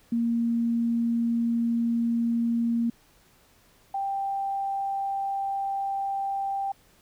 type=tone pair in turn; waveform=sine; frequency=233.1 / 787 Hz; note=A#3 / G5; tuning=0 / +7 cents; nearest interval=octave + major sixth; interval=2107 cents; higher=second; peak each=-22 / -26 dBFS; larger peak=first; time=0.12-2.9 / 3.94-6.72 s; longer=neither; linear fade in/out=5 ms; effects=pink hiss -60 dBFS RMS until 7.01 s